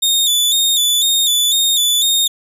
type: tone with vibrato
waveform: sawtooth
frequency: 3583 Hz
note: A7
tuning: 31 cents sharp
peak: -9 dBFS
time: 0.02-2.28 s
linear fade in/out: 10 ms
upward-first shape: square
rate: 2 Hz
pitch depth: 52 cents each way
effects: none

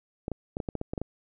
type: clicks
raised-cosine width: 2 ms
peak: -18 dBFS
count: 10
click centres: 0.281 / 0.317 / 0.569 / 0.602 / 0.688 / 0.753 / 0.814 / 0.935 / 0.978 / 1.016 s
effects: none

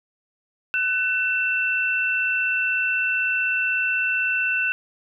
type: tone pair together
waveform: sine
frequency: 1500 / 2681 Hz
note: F#6 / E7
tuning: +23 / +29 cents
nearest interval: minor seventh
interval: 1006 cents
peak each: -23 / -22 dBFS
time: 0.74-4.72 s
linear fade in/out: 0 ms
effects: none

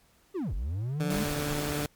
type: linear two-way sweep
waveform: triangle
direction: down then up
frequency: 415.3 to 41.2 to 218.3 Hz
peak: -27 dBFS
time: 0.34-1.25 s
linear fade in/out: 20 ms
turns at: 0.54 s
type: tone with vibrato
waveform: 15% pulse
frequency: 146.83 Hz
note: D3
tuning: in tune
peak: -24 dBFS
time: 1-1.86 s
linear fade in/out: 2 ms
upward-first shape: triangle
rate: 18 Hz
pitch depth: 20 cents each way
type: noise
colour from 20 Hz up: pink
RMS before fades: -35 dBFS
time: 1.1-1.86 s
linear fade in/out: 5 ms
effects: pink hiss -64 dBFS RMS until 1.95 s + MP3 96 kbps

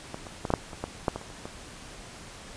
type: clicks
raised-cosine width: 1 ms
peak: -21 / -25 / -16 / -11 / -7 / -26 / -16 / -9 / -18 / -28 / -30 / -23 dBFS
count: 12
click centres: 0.144 / 0.268 / 0.452 / 0.504 / 0.538 / 0.732 / 0.84 / 1.082 / 1.16 / 1.214 / 1.302 / 1.455 s
effects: pink hiss -45 dBFS RMS until 2.56 s + resampled to 22050 Hz

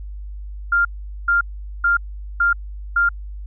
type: tone bursts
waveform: sine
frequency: 1396.9 Hz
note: F6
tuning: in tune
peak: -13 dBFS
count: 5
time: 0.72-3.09 s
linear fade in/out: 5 ms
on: 130 ms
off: 430 ms
effects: added 50 Hz sine -29 dBFS peak until 3.46 s

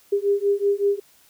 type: beating tone pair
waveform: sine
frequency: 400 / 405.3 Hz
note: G4 / G#4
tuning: +35 / -42 cents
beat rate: 5.3 Hz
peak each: -21 dBFS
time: 0.12-1 s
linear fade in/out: 10 ms
effects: white hiss -56 dBFS RMS until 1.29 s

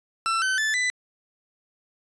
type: tone with pitch steps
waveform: 40% pulse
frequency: 1339 / 1529.2 / 1746.5 / 1994.7 Hz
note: E6 / G6 / A6 / B6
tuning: +27 / -43 / -13 / +17 cents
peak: -21 dBFS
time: 0.26-0.9 s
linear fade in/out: 0 ms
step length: 160 ms
effects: resampled to 22050 Hz

